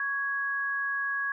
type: tone pair together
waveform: sine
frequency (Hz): 1117.1 / 1661.2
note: C#6 / G#6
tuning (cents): +13 / 0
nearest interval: perfect fifth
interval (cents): 687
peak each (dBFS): -35 / -28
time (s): 0-1.32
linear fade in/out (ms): 2
effects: none